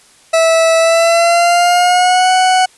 40% pulse tone with pitch glide, 654 to 742.6 Hz, E5 to F#5, -14 to +6 cents, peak -7 dBFS, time 0.33-2.66 s, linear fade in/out 10 ms, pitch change +220 cents, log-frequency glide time 0.78-2.31 s, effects white hiss -46 dBFS RMS until 2.77 s + resampled to 24000 Hz

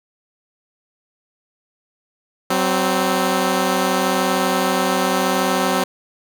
10% pulse tone pair together, 187.4 / 260.7 Hz, F#3 / C4, +22 / -6 cents, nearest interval tritone, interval 572 cents, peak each -11 dBFS, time 2.5-5.84 s, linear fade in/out 5 ms, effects none

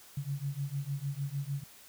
sine beating tone pair, 137 / 143.6 Hz, C#3 / D3, -20 / -39 cents, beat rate 6.6 Hz, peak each -36 / -36 dBFS, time 0.17-1.64 s, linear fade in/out 5 ms, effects white hiss -55 dBFS RMS until 1.88 s

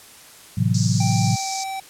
sine chord, F# half-diminished seventh, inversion first, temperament equal, 110 / 130.81 / 164.81 / 185 Hz, A2 / C3 / E3 / F#3, 0 / 0 / 0 / 0 cents, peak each -20 / -22 / -24 / -23 dBFS, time 0.57-1.36 s, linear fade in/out 10 ms
white band-pass noise, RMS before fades -30 dBFS, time 0.74-1.64 s, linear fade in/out 5 ms, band 4500 to 7200 Hz, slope 48 dB/octave
square tone with pitch glide, 784 to 772.3 Hz, G5 to G5, 0 to -26 cents, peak -27 dBFS, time 1-1.8 s, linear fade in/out 5 ms, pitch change -26 cents, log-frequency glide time 1.23-1.49 s
effects white hiss -45 dBFS RMS until 1.89 s + low-pass 12000 Hz 12 dB/octave

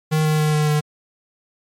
square tone with pitch steps, 155.56 / 154.22 / 152.89 / 151.57 / 150.26 Hz, D#3 / D#3 / D#3 / D#3 / D3, 0 / -15 / -30 / -45 / +40 cents, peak -16 dBFS, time 0.11-0.81 s, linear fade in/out 20 ms, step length 140 ms, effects MP3 64 kbps

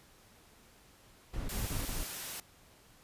brown noise bursts, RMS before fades -36 dBFS, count 4, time 1.33-2.039 s, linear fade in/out 10 ms, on 160 ms, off 23 ms
white noise, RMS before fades -41 dBFS, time 1.49-2.4 s, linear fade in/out 2 ms
effects pink hiss -61 dBFS RMS until 3.03 s + resampled to 32000 Hz

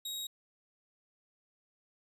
sawtooth tone, 3793 Hz, A#7, 29 cents sharp, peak -34 dBFS, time 0.05-0.27 s, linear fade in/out 5 ms, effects resampled to 32000 Hz

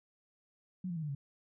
sine tone with pitch steps, 183.9 / 171.58 / 160.09 / 149.37 / 139.37 Hz, F#3 / F3 / D#3 / D3 / C#3, -10 / -30 / +50 / +30 / +10 cents, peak -35 dBFS, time 0.84-1.15 s, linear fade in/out 5 ms, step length 62 ms, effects none

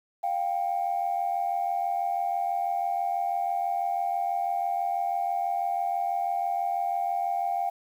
sine tone pair together, 703 / 789.1 Hz, F5 / G5, +11 / +11 cents, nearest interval major second, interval 200 cents, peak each -27 dBFS, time 0.23-7.7 s, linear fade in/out 10 ms, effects tanh soft clip ceiling -19 dBFS + 9-bit

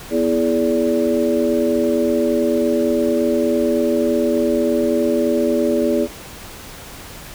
sine tone cluster, 245.7 / 329.1 / 417.9 / 578 Hz, B3 / E4 / G#4 / D5, -9 / -3 / +11 / -28 cents, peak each -20 dBFS, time 0.1-6.08 s, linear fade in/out 50 ms, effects pink hiss -36 dBFS RMS until 7.34 s

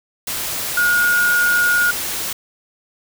sine tone in noise, 1438 Hz, F#6, 50 cents flat, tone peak -13 dBFS, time 0.77-1.91 s, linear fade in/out 5 ms, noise white, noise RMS -24 dBFS, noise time 0.27-2.33 s, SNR +8 dB, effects none

